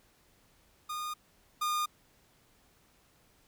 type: tone pair in turn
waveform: 45% pulse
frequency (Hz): 1223 / 1217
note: D#6 / D#6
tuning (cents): -30 / -39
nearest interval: unison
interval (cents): 9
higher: first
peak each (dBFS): -35 / -29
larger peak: second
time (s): 0.89-1.14 / 1.61-1.86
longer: neither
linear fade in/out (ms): 10
effects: pink hiss -66 dBFS RMS until 3.47 s